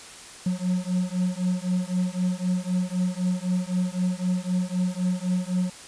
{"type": "beating tone pair", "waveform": "triangle", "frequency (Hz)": [180, 183.9], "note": ["F#3", "F#3"], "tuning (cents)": [-47, -10], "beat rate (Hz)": 3.9, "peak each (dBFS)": -24, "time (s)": [0.46, 5.7], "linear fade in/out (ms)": 5, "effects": ["white hiss -43 dBFS RMS until 5.87 s", "resampled to 22050 Hz"]}